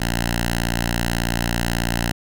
5% pulse tone with notch filter, 58.27 Hz, A#1, in tune, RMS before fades -22 dBFS, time 0-2.12 s, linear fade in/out 5 ms, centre 450 Hz, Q 0.64, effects none

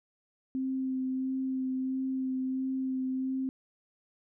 sine tone with vibrato, 261.6 Hz, C4, in tune, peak -29 dBFS, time 0.55-3.49 s, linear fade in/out 0 ms, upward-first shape sine, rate 1.5 Hz, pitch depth 13 cents each way, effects none

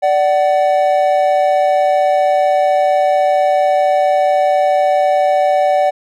triangle tone pair together, 586.8 / 751 Hz, D5 / F#5, -2 / +26 cents, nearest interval major third, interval 428 cents, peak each -11 dBFS, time 0.02-5.91 s, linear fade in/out 20 ms, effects none

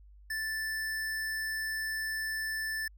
square tone, 1760 Hz, A6, in tune, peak -33 dBFS, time 0.3-2.88 s, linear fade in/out 5 ms, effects added 50 Hz sine -52 dBFS peak until 2.97 s

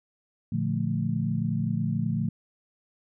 sine chord, Bb major seventh, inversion none, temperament equal with one note detuned, 115.74 / 146.83 / 174.61 / 220 Hz, Bb2 / D3 / F3 / A3, -12 / 0 / 0 / 0 cents, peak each -30 dBFS, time 0.52-2.29 s, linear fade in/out 5 ms, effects none

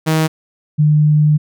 sawtooth / sine tone pair in turn, 158.3 / 150.89 Hz, D#3 / D3, +30 / +47 cents, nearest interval minor second, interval 83 cents, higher first, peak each -8 dBFS, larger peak neither, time 0.06-0.28 / 0.78-1.38 s, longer second, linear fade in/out 20 ms, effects none

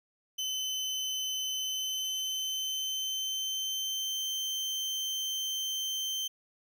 30% pulse tone with pitch glide, 3046 to 3112 Hz, F#7 to G7, +50 to -13 cents, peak -29 dBFS, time 0.38-6.28 s, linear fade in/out 10 ms, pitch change +37 cents, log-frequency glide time 1.55-4.25 s, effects none

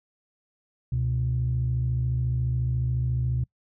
sine tone pair together, 69.3 / 123.48 Hz, C#2 / B2, 0 / 0 cents, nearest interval minor seventh, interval 1000 cents, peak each -28 / -23 dBFS, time 0.92-3.44 s, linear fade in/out 5 ms, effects noise-tail reverb RT60 0.1 s tail -25 dB re dry + tanh soft clip ceiling -17 dBFS

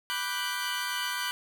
20% pulse chord, G major seventh, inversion first, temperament equal, 987.8 / 1174.7 / 1480 / 1568 Hz, B5 / D6 / F#6 / G6, 0 / 0 / 0 / 0 cents, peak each -30 / -33 / -30 / -31 dBFS, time 0.1-1.31 s, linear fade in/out 0 ms, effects none

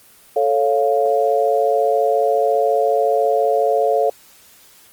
sine chord, A augmented, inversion none, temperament equal, 440 / 554.4 / 698.5 Hz, A4 / C#5 / E#5, 0 / 0 / 0 cents, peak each -18 dBFS, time 0.36-4.1 s, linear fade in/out 5 ms, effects white hiss -48 dBFS RMS until 4.92 s + Opus 24 kbps

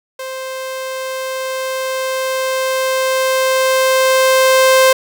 sawtooth tone with level ramp, 523.3 Hz, C5, in tune, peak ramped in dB -20 to -3 dBFS, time 0.19-4.93 s, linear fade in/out 5 ms, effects none

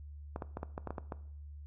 clicks, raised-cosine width 1 ms, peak -24 dBFS, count 9, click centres 0.361 / 0.422 / 0.571 / 0.631 / 0.779 / 0.873 / 0.906 / 0.982 / 1.122 s, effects noise-tail reverb RT60 0.6 s tail -17 dB re dry + added 73 Hz sine -45 dBFS peak until 1.66 s

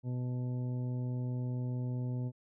harmonic tone, 124.7 Hz, B2, 17 cents sharp, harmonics 1 / 2 / 3 / 4 / 5 / 7, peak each -33 / -41 / -50 / -52 / -55 / -59 dBFS, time 0.03-2.32 s, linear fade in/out 50 ms, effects none

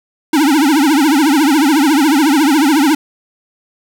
square tone with vibrato, 293.7 Hz, D4, in tune, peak -9 dBFS, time 0.33-2.95 s, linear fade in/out 5 ms, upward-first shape triangle, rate 14 Hz, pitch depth 220 cents each way, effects 8-bit

